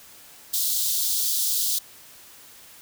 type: high-pass noise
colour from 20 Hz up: white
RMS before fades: -24 dBFS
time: 0.53-1.79 s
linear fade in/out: 10 ms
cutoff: 3400 Hz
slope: 48 dB/octave
effects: white hiss -48 dBFS RMS until 2.81 s